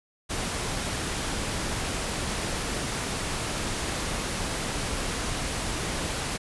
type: noise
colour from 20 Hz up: pink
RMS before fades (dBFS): -30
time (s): 0.29-6.38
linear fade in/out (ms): 20
effects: resampled to 24000 Hz